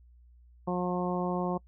harmonic tone, 179.3 Hz, F3, 46 cents sharp, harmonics 1 / 2 / 3 / 4 / 5 / 6, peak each -31 / -34 / -36 / -37 / -38 / -39 dBFS, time 0.67-1.58 s, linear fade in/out 10 ms, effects noise-tail reverb RT60 0.1 s tail -26 dB re dry + added 60 Hz sine -54 dBFS peak until 1.67 s

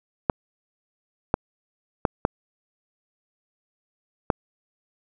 clicks, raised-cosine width 1 ms, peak -4 dBFS, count 5, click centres 0.298 / 1.341 / 2.052 / 2.251 / 4.302 s, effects none

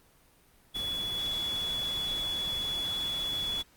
sine tone in noise, 3402 Hz, G#7, 41 cents sharp, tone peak -30 dBFS, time 0.74-3.63 s, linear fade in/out 20 ms, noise pink, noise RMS -42 dBFS, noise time 0.74-3.63 s, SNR +9 dB, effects pink hiss -62 dBFS RMS until 3.76 s + Opus 32 kbps

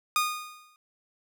sawtooth tone with exponential decay, 1229 Hz, D#6, 22 cents flat, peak -17 dBFS, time 0.16-0.76 s, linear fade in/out 1 ms, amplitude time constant 130 ms, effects none

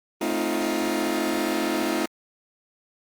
sawtooth chord, F dominant seventh, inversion first, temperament just, 218.3 / 261.9 / 314.3 / 349.2 Hz, A3 / C4 / Eb4 / F4, -13 / +2 / +18 / 0 cents, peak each -27 / -26 / -23 / -24 dBFS, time 0.21-2.06 s, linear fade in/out 5 ms, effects Opus 24 kbps

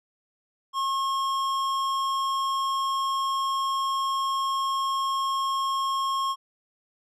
sine tone with tanh clipping, 1080 Hz, C#6, 45 cents flat, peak -26 dBFS, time 0.73-6.36 s, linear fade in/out 50 ms, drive 15 dB, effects none

